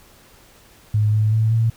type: tone with pitch steps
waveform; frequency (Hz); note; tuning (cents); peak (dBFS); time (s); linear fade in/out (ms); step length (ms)
sine; 106.1 / 107.5 / 110.5 / 113.4; G#2 / A2 / A2 / A#2; +38 / -40 / +8 / -47; -14; 0.94-1.7; 5; 190
effects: pink hiss -50 dBFS RMS until 1.76 s